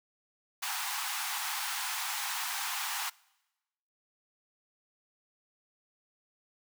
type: high-pass noise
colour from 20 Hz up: pink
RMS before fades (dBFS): -35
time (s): 0.62-3.1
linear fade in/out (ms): 10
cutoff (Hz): 760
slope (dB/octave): 96
effects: noise-tail reverb RT60 1.0 s tail -24 dB re dry